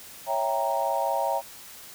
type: chord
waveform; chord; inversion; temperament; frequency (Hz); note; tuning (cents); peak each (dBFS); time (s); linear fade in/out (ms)
sine; C# diminished seventh; none; equal; 554.4 / 659.3 / 784 / 932.3; C#5 / E5 / G5 / Bb5; 0 / 0 / 0 / 0; -30 / -29 / -29 / -28; 0.26-1.42; 50
effects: white hiss -45 dBFS RMS until 1.94 s